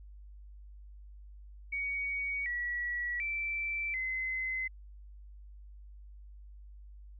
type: tone with pitch steps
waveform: sine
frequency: 2247 / 1934 / 2333 / 2049 Hz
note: C#7 / B6 / D7 / C7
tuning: +23 / -37 / -12 / -37 cents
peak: -32 dBFS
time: 1.72-4.68 s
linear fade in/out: 10 ms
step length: 740 ms
effects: added 50 Hz sine -48 dBFS peak until 7.19 s